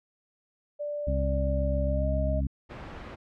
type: tone with pitch glide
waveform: sine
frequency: 587.3 to 619.7 Hz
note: D5 to D#5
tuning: 0 to -7 cents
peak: -30 dBFS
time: 0.79-2.41 s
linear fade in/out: 20 ms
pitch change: +93 cents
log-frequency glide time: 1.86-2.09 s
type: harmonic tone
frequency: 67.4 Hz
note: C#2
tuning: 48 cents flat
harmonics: 1 / 2 / 3 / 4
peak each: -26 / -33 / -36 / -37 dBFS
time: 1.07-2.47 s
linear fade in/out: 5 ms
type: noise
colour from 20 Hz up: pink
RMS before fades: -40 dBFS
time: 2.69-3.16 s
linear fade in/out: 20 ms
effects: low-pass 2000 Hz 12 dB/octave